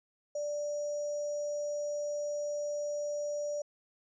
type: tone with sample-and-hold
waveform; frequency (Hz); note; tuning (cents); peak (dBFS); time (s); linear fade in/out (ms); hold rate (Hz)
sine; 587.3; D5; 0; -32; 0.35-3.62; 5; 6300
effects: resampled to 16000 Hz